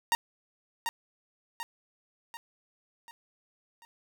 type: tone with echo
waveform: sawtooth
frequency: 929 Hz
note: A#5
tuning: 6 cents flat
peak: -19 dBFS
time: 0.12-0.15 s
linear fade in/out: 0 ms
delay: 740 ms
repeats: 5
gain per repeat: -6 dB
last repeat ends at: 3.85 s
effects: none